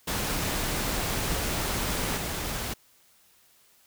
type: noise with level steps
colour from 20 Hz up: pink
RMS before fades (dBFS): -29 / -32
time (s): 0.07-2.74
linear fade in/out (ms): 10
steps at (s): 2.17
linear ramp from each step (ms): 5
effects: white hiss -61 dBFS RMS until 3.86 s